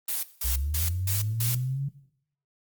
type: noise bursts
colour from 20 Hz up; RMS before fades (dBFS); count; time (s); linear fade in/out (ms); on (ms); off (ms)
blue; -29; 5; 0.08-1.55; 5; 150; 180
type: linear sweep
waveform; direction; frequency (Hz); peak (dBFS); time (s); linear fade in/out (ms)
sine; up; 60.3 to 142.1; -26; 0.44-1.89; 10
effects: noise-tail reverb RT60 0.7 s tail -17 dB re dry + Opus 24 kbps